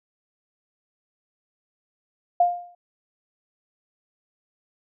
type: tone with exponential decay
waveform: sine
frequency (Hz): 704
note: F5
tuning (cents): +14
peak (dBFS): -12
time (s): 2.4-2.75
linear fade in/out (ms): 5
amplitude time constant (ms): 76
effects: none